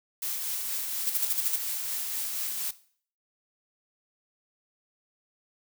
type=noise with tremolo; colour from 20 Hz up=blue; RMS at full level=-31 dBFS; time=0.22-2.71 s; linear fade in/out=5 ms; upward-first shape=triangle; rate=4.2 Hz; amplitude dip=30%
type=noise bursts; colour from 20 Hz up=violet; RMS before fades=-26 dBFS; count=7; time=1.07-1.557 s; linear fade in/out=0 ms; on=25 ms; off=52 ms
effects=noise-tail reverb RT60 0.5 s tail -17 dB re dry